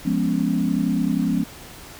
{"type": "chord", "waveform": "sine", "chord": "C# dominant seventh", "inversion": "first", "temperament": "equal", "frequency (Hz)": [174.61, 207.7, 246.9, 277.2], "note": ["E#3", "G#3", "B3", "C#4"], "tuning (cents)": [0, 0, 0, 0], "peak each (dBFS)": -24, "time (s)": [0.05, 1.44], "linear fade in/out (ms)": 10, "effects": ["pink hiss -41 dBFS RMS until 1.99 s"]}